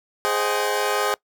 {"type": "chord", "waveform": "20% pulse", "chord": "Ab major seventh", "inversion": "none", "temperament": "equal with one note detuned", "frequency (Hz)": [415.3, 523.3, 622.3, 765.2], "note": ["Ab4", "C5", "Eb5", "G5"], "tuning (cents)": [0, 0, 0, -42], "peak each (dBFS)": [-19, -21, -24, -24], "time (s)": [0.25, 1.14], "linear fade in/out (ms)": 0, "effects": ["noise-tail reverb RT60 0.1 s tail -22 dB re dry"]}